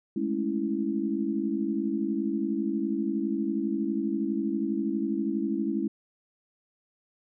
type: chord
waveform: sine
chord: A major seventh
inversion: third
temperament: equal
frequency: 207.7 / 220 / 277.2 / 329.6 Hz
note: G#3 / A3 / C#4 / E4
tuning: 0 / 0 / 0 / 0 cents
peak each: -31 / -34 / -31 / -30 dBFS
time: 0.16-5.88 s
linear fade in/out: 5 ms
effects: none